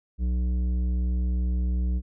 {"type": "tone with tanh clipping", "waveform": "sine", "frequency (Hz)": 61.4, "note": "B1", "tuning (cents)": -9, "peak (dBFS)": -24, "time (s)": [0.18, 2.02], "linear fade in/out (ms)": 50, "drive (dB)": 10, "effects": []}